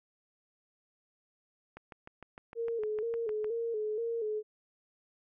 click train, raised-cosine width 0.5 ms, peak -31 dBFS, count 12, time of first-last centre 1.77-3.444 s, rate 6.57 Hz
sine tone with vibrato, 444.8 Hz, A4, 19 cents sharp, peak -31 dBFS, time 2.55-4.43 s, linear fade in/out 50 ms, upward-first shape square, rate 2.1 Hz, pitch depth 69 cents each way
effects none

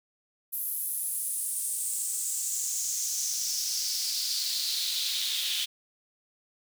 pink noise with high-pass filter sweep, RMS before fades -31 dBFS, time 0.52-5.66 s, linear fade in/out 20 ms, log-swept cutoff 12000 to 3300 Hz, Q 4.1, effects none

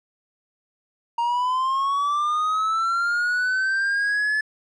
triangle linear sweep, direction up, 932.3 to 1731 Hz, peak -18 dBFS, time 1.18-4.41 s, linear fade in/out 5 ms, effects resampled to 22050 Hz

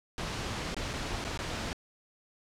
pink noise with dropouts, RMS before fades -35 dBFS, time 0.18-1.73 s, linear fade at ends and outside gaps 0 ms, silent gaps 0.745-0.766 / 0.932-0.936 / 1.241-1.249 / 1.375-1.39 s, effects low-pass 6000 Hz 12 dB/octave

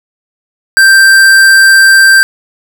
sine tone with tanh clipping, 1571 Hz, G6, 3 cents sharp, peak -3 dBFS, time 0.77-2.23 s, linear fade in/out 0 ms, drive 18 dB, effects none

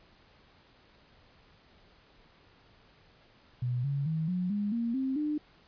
sine tone with pitch steps, 123.47 / 140.2 / 159.2 / 180.77 / 205.3 / 233.1 / 264.7 / 300.5 Hz, B2 / C#3 / D#3 / F#3 / G#3 / A#3 / C4 / D4, 0 / +20 / +40 / -40 / -20 / 0 / +20 / +40 cents, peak -28 dBFS, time 3.62-5.38 s, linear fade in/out 5 ms, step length 220 ms, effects pink hiss -61 dBFS RMS until 5.67 s + resampled to 11025 Hz

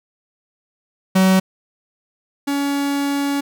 45% pulse tone pair in turn, 188.7 / 282 Hz, F#3 / C#4, +34 / +30 cents, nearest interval perfect fifth, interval 696 cents, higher second, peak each -11 / -18 dBFS, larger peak first, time 1.15-1.4 / 2.47-3.41 s, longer second, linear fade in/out 10 ms, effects none

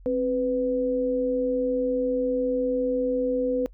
sine tone pair together, 264.1 / 498.6 Hz, C4 / B4, +16 / +16 cents, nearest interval major seventh, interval 1100 cents, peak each -27 / -23 dBFS, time 0.06-3.66 s, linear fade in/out 0 ms, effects noise-tail reverb RT60 0.1 s tail -24 dB re dry + added 44 Hz sine -45 dBFS peak until 3.73 s

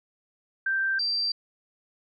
sine tone pair in turn, 1568 / 4699 Hz, G6 / D8, 0 / 0 cents, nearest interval octave + perfect fifth, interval 1900 cents, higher second, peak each -23 / -24 dBFS, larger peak first, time 0.66-0.99 / 0.99-1.32 s, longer neither, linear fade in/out 5 ms, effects none

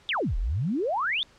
sine exponential two-way sweep, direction down then up, 3691 to 34.61 to 3691 Hz, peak -24 dBFS, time 0.09-1.23 s, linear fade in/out 0 ms, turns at 0.37 s, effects pink hiss -57 dBFS RMS until 1.38 s + low-pass 6000 Hz 12 dB/octave

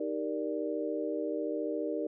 sine chord, Eb major seventh, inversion none, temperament equal, 311.1 / 392 / 466.2 / 587.3 Hz, Eb4 / G4 / Bb4 / D5, 0 / 0 / 0 / 0 cents, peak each -35 / -38 / -36 / -37 dBFS, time 0-2.07 s, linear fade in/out 5 ms, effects none

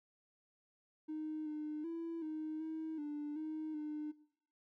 triangle tone with pitch steps, 309.9 / 303.4 / 332.3 / 311.2 / 317.8 / 295 / 312 / 301.9 Hz, D#4 / D#4 / E4 / D#4 / D#4 / D4 / D#4 / D4, -7 / -44 / +14 / 0 / +37 / +8 / +5 / +48 cents, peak -36 dBFS, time 1.08-4.12 s, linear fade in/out 20 ms, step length 380 ms, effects noise-tail reverb RT60 0.7 s tail -22 dB re dry + tanh soft clip ceiling -36 dBFS

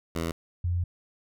10% pulse / sine tone pair in turn, 82.8 / 87.72 Hz, E2 / F2, +8 / +8 cents, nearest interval minor second, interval 100 cents, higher second, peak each -20 / -24 dBFS, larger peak first, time 0.15-0.32 / 0.64-0.84 s, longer second, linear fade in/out 5 ms, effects none

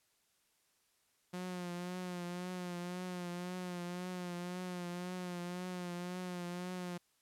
sawtooth tone with vibrato, 178.7 Hz, F3, 40 cents sharp, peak -36 dBFS, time 1.33-6.98 s, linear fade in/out 10 ms, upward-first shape triangle, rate 1.9 Hz, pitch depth 44 cents each way, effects white hiss -75 dBFS RMS until 7.21 s + low-pass 12000 Hz 12 dB/octave

